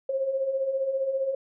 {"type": "beating tone pair", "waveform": "sine", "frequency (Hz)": [523.3, 538.3], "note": ["C5", "C5"], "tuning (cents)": [0, 49], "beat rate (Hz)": 15, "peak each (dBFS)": [-33, -25], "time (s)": [0.09, 1.35], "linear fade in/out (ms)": 5, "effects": []}